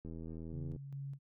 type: click train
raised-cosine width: 3 ms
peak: -34 dBFS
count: 59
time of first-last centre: 0.05-0.762 s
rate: 81.5 Hz
type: tone with tremolo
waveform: sine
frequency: 138.59 Hz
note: C#3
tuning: in tune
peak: -40 dBFS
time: 0.51-1.19 s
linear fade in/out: 50 ms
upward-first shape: square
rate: 2.4 Hz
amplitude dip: 40%
effects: none